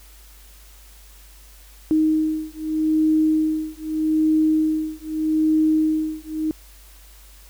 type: beating tone pair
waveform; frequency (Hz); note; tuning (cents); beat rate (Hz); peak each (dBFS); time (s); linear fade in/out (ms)
sine; 312.1 / 312.91; D#4 / D#4; +5 / +10; 0.81; -20; 1.91-6.51; 0
effects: added 50 Hz sine -45 dBFS peak until 7.49 s + white hiss -50 dBFS RMS until 7.49 s